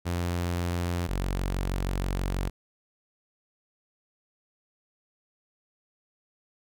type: tone pair in turn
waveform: sawtooth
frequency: 87.31 / 46.25 Hz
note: F2 / F#1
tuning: 0 / 0 cents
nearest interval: major seventh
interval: 1100 cents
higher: first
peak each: -23 dBFS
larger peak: neither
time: 0.05-1.08 / 1.08-2.5 s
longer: second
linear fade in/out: 20 ms
effects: none

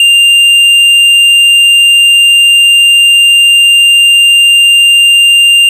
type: tone with tanh clipping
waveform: triangle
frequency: 2794 Hz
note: F7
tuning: in tune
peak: -3 dBFS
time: 0-5.69 s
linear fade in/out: 2 ms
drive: 11 dB
effects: none

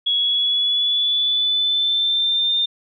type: tone with pitch glide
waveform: sine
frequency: 3349 to 3610 Hz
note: G#7 to A7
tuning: +14 to +44 cents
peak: -16 dBFS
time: 0.06-2.66 s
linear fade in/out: 10 ms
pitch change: +130 cents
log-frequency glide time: 0.16-2.54 s
effects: none

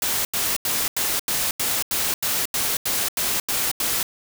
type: noise bursts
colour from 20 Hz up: white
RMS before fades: -23 dBFS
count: 13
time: 0.02-4.03 s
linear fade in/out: 2 ms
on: 230 ms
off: 85 ms
effects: none

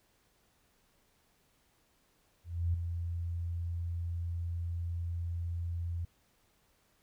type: tone with ADSR envelope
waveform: sine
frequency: 85.4 Hz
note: F2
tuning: 38 cents flat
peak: -26 dBFS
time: 2.44-6.05 s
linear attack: 300 ms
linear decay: 4 ms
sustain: -7 dB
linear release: 5 ms
effects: pink hiss -71 dBFS RMS until 7.02 s

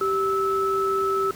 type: tone pair together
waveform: sine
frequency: 389.2 / 1306 Hz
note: G4 / E6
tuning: -12 / -17 cents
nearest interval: octave + major sixth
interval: 2095 cents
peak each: -23 dBFS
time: 0.01-1.31 s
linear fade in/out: 2 ms
effects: pink hiss -42 dBFS RMS until 1.35 s + high-pass 60 Hz 12 dB/octave

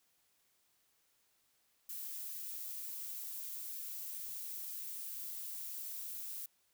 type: noise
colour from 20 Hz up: violet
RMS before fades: -44 dBFS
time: 1.89-6.46 s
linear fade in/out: 5 ms
effects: white hiss -75 dBFS RMS until 6.73 s

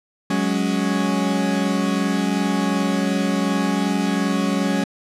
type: chord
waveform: 40% pulse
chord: F# suspended second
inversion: none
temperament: equal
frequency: 185 / 207.7 / 277.2 Hz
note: F#3 / G#3 / C#4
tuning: 0 / 0 / 0 cents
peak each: -22 dBFS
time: 0.3-4.84 s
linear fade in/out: 5 ms
effects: low-pass 9000 Hz 12 dB/octave

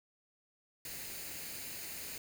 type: noise with comb filter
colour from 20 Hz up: white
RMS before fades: -44 dBFS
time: 0.85-2.18 s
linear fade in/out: 2 ms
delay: 0.44 ms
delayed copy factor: +0.5
effects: none

